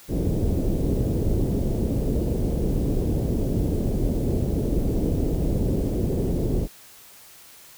pink low-pass noise, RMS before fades -23 dBFS, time 0.08-6.68 s, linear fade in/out 50 ms, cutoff 470 Hz, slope 24 dB/octave, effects white hiss -48 dBFS RMS until 7.77 s

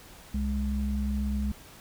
sine tone pair together, 65.38 / 207.7 Hz, C2 / G#3, -1 / 0 cents, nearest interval octave + minor sixth, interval 2001 cents, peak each -28 / -30 dBFS, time 0.34-1.52 s, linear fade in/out 5 ms, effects pink hiss -50 dBFS RMS until 1.8 s

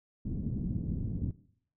white low-pass noise, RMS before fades -34 dBFS, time 0.25-1.31 s, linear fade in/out 5 ms, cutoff 220 Hz, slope 24 dB/octave, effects noise-tail reverb RT60 0.6 s tail -18 dB re dry

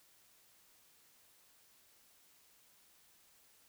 silence, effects white hiss -67 dBFS RMS until 3.68 s

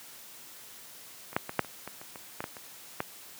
clicks, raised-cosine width 0.5 ms, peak -27 / -10 / -20 / -8 / -30 / -23 / -29 / -27 / -18 / -19 / -28 / -14 dBFS, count 12, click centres 1.33 / 1.365 / 1.494 / 1.593 / 1.647 / 1.876 / 2.015 / 2.158 / 2.405 / 2.441 / 2.568 / 3.004 s, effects white hiss -49 dBFS RMS until 3.39 s + high-pass 100 Hz 12 dB/octave

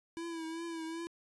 square tone with vibrato, 329.6 Hz, E4, in tune, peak -39 dBFS, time 0.17-1.07 s, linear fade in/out 0 ms, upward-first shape triangle, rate 2.6 Hz, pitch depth 53 cents each way, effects resampled to 24000 Hz

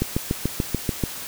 click train, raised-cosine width 3 ms, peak -8 dBFS, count 8, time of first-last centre 0.02-1.037 s, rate 6.88 Hz, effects white hiss -34 dBFS RMS until 1.27 s

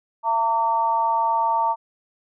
sine tone with amplitude modulation, 912 Hz, A#5, 38 cents flat, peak -14 dBFS, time 0.23-1.76 s, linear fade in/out 50 ms, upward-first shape sine, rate 239 Hz, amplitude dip 80%, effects none

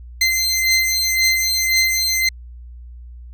20% pulse beating tone pair, 2071 / 2072.9 Hz, C7 / C7, -18 / -17 cents, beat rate 1.9 Hz, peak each -13 dBFS, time 0.21-2.29 s, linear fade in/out 5 ms, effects added 60 Hz sine -34 dBFS peak until 3.33 s

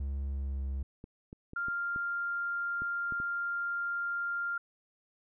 triangle tone with pitch glide, 69 to 67.54 Hz, C#2 to C#2, -7 to -44 cents, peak -30 dBFS, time 0-0.83 s, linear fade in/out 5 ms, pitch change -37 cents, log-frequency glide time 0.29-0.64 s
clicks, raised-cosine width 3 ms, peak -32 dBFS, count 8, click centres 1.041 / 1.329 / 1.534 / 1.684 / 1.961 / 2.82 / 3.123 / 3.201 s
sine tone, 1396 Hz, F6, 1 cent flat, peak -31 dBFS, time 1.56-4.58 s, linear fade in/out 5 ms
effects none

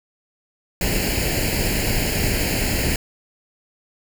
pink noise with comb filter, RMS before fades -21 dBFS, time 0.81-2.96 s, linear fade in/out 2 ms, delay 0.42 ms, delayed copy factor +0.8, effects none

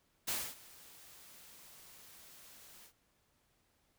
white noise with ADSR envelope, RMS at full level -35 dBFS, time 0.27-2.93 s, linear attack 17 ms, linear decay 260 ms, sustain -22 dB, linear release 87 ms, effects pink hiss -75 dBFS RMS until 3.98 s

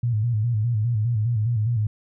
sine tone with vibrato, 113 Hz, A2, 47 cents sharp, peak -19 dBFS, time 0.03-1.87 s, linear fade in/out 5 ms, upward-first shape square, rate 4.9 Hz, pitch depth 100 cents each way, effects none

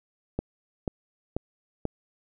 click train, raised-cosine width 2 ms, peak -14 dBFS, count 4, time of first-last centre 0.39-1.853 s, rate 2.05 Hz, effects none

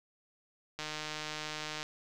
click train, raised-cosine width 0.2 ms, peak -21 dBFS, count 160, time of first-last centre 0.79-1.829 s, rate 153 Hz, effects none

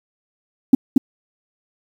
sine tone with echo, 264.1 Hz, C4, 16 cents sharp, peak -3 dBFS, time 0.73-0.75 s, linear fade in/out 5 ms, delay 230 ms, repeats 1, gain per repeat -3 dB, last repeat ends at 0.98 s, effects tanh soft clip ceiling 0 dBFS + 7-bit

